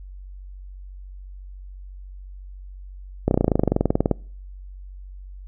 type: slowing click train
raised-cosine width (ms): 2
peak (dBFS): -4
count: 21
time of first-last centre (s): 3.28-4.113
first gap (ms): 31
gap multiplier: 1.03
effects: noise-tail reverb RT60 0.5 s tail -26 dB re dry + added 47 Hz sine -36 dBFS peak until 5.47 s